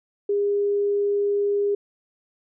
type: tone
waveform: sine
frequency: 406.2 Hz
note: G#4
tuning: 38 cents flat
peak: -19 dBFS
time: 0.29-1.75 s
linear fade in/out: 5 ms
effects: none